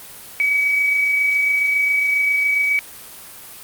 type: tone with amplitude modulation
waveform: sine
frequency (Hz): 2274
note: C#7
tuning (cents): +44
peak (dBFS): -13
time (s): 0.4-2.79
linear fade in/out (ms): 0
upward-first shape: sine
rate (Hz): 27.3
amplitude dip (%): 30
effects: white hiss -38 dBFS RMS until 3.63 s + Opus 32 kbps